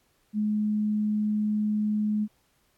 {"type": "tone", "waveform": "sine", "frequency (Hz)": 211.5, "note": "G#3", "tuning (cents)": 32, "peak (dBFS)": -23, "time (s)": [0.33, 2.28], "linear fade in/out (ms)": 50, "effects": ["pink hiss -68 dBFS RMS until 2.77 s", "AAC 64 kbps"]}